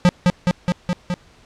square tone with echo, 178.3 Hz, F3, 36 cents sharp, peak -10 dBFS, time 0.05-0.09 s, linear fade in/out 0 ms, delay 210 ms, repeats 5, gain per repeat -2 dB, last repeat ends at 1.14 s, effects pink hiss -51 dBFS RMS until 1.45 s + low-pass 6000 Hz 12 dB/octave

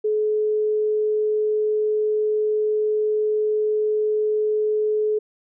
sine tone, 427 Hz, G#4, 48 cents sharp, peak -18 dBFS, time 0.04-5.19 s, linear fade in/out 10 ms, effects none

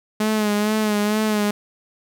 sawtooth tone with vibrato, 211.8 Hz, G#3, 34 cents sharp, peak -14 dBFS, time 0.2-1.51 s, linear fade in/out 5 ms, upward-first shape sine, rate 2.2 Hz, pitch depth 44 cents each way, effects none

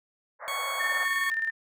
pink band-pass noise, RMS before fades -38 dBFS, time 0.39-1.07 s, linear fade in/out 50 ms, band 510 to 2000 Hz, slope 96 dB/octave
20% pulse tone, 1108.7 Hz, C#6, in tune, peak -25 dBFS, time 0.48-1.3 s, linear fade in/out 0 ms
sine tone with tremolo, 1800 Hz, A6, 39 cents sharp, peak -24 dBFS, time 0.79-1.51 s, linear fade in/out 20 ms, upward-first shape square, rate 19 Hz, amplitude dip 50%
effects none

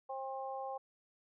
harmonic tone, 266.6 Hz, C4, 33 cents sharp, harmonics 2 / 3 / 4, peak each -43 / -41 / -48 dBFS, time 0.09-0.78 s, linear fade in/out 10 ms, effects none

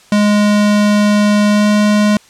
square tone with pitch glide, 207.7 to 209 Hz, G#3 to G#3, 0 to +11 cents, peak -9 dBFS, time 0.12-2.17 s, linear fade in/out 2 ms, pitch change +11 cents, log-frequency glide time 1.49-1.68 s, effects white hiss -45 dBFS RMS until 2.29 s + low-pass 8000 Hz 12 dB/octave

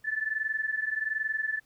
sine tone pair together, 1742 / 1763.3 Hz, A6 / A6, -18 / +3 cents, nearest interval unison, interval 21 cents, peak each -30 / -32 dBFS, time 0.04-1.6 s, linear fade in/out 20 ms, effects pink hiss -67 dBFS RMS until 1.65 s

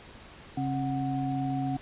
sine tone cluster, 137.2 / 269.8 / 737 Hz, C#3 / C#4 / F#5, -17 / -47 / -7 cents, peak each -32 / -30 / -34 dBFS, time 0.57-1.77 s, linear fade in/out 5 ms, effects pink hiss -49 dBFS RMS until 1.81 s + resampled to 8000 Hz

